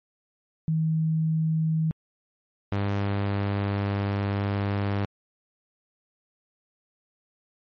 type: tone pair in turn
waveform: sine / sawtooth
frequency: 159.3 / 100.35 Hz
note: D#3 / G2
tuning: +41 / +41 cents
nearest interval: minor sixth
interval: 800 cents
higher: first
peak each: -21 / -20 dBFS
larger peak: second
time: 0.68-1.91 / 2.72-5.05 s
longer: second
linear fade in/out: 0 ms
effects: low-pass 3000 Hz 12 dB/octave + MP3 32 kbps